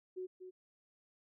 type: tone with echo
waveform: sine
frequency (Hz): 369.4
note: F#4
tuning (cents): -3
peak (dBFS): -39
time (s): 0.16-0.27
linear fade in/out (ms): 20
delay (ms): 240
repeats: 1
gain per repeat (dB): -8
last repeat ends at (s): 0.51
effects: none